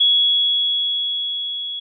sine tone with level ramp, 3354 Hz, G#7, 16 cents sharp, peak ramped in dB -11 to -25 dBFS, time 0-1.8 s, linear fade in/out 10 ms, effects none

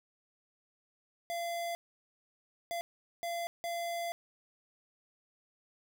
square tone bursts at uneven times, 684 Hz, F5, 36 cents flat, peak -35 dBFS, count 4, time 1.3-1.75 / 2.71-2.81 / 3.23-3.47 / 3.64-4.12 s, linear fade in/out 0 ms, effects none

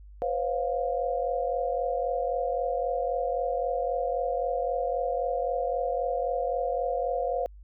sine tone cluster, 497.2 / 541 / 705 Hz, B4 / C#5 / F5, +12 / -42 / +16 cents, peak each -30 dBFS, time 0.22-7.46 s, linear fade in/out 0 ms, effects added 50 Hz sine -45 dBFS peak until 7.63 s

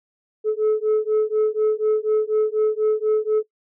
sine beating tone pair, 428.9 / 433 Hz, A4 / A4, -44 / -28 cents, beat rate 4.1 Hz, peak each -18 dBFS, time 0.44-3.43 s, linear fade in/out 50 ms, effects noise-tail reverb RT60 0.1 s tail -21 dB re dry + tanh soft clip ceiling -14 dBFS

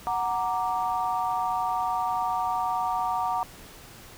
sine chord, Gb augmented, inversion none, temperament equal, 740 / 932.3 / 1174.7 Hz, Gb5 / Bb5 / D6, 0 / 0 / 0 cents, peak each -28 / -28 / -31 dBFS, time 0.07-3.43 s, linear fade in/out 0 ms, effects pink hiss -47 dBFS RMS until 4.17 s

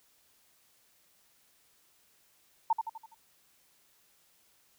sine tone with echo, 900 Hz, A5, 39 cents sharp, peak -22 dBFS, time 2.7-2.73 s, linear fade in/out 5 ms, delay 83 ms, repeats 5, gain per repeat -6 dB, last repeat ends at 3.145 s, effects white hiss -67 dBFS RMS until 4.78 s

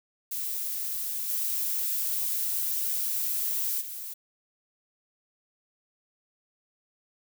violet noise with level steps, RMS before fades -32 / -29 / -38 dBFS, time 0.31-4.14 s, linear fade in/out 10 ms, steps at 1.28 / 3.8 s, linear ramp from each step 20 ms, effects none

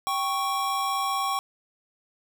square tone pair together, 784 / 1108.7 Hz, G5 / C#6, 0 / 0 cents, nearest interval tritone, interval 600 cents, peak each -30 / -27 dBFS, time 0.07-1.39 s, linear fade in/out 0 ms, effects none

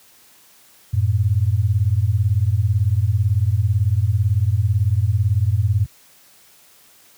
sine beating tone pair, 92.5 / 110.5 Hz, F#2 / A2, 0 / +8 cents, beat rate 18 Hz, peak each -17 dBFS, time 0.93-5.86 s, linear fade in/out 10 ms, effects white hiss -51 dBFS RMS until 7.17 s + high-pass 60 Hz 12 dB/octave

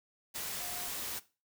sine tone in noise, 714 Hz, F5, 38 cents sharp, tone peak -49 dBFS, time 0.59-0.89 s, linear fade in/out 20 ms, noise white, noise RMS -39 dBFS, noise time 0.34-1.2 s, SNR -13 dB, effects noise-tail reverb RT60 0.3 s tail -17 dB re dry

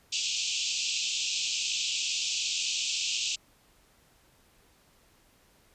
pink band-pass noise, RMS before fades -31 dBFS, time 0.12-3.36 s, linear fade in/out 10 ms, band 2500 to 7600 Hz, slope 96 dB/octave, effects pink hiss -63 dBFS RMS until 5.74 s + resampled to 32000 Hz

